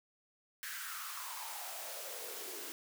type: noise with high-pass filter sweep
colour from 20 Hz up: white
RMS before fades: -44 dBFS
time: 0.63-2.72 s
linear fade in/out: 0 ms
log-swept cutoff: 1700 to 320 Hz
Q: 4.8
effects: none